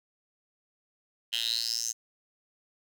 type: tone with high-pass filter sweep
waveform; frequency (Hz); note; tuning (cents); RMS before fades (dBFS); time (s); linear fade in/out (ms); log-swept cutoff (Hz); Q
10% pulse; 115.3; A#2; -19; -31; 1.32-1.93; 20; 3100 to 6600; 8.4
effects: none